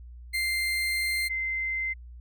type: tone pair in turn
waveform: 35% pulse / sine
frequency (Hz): 2093 / 2075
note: C7 / C7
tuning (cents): 0 / -15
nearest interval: unison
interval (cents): 15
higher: first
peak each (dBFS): -24 / -27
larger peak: first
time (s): 0.33-1.29 / 1.29-1.94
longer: first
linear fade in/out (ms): 20
effects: added 60 Hz sine -42 dBFS peak until 2.2 s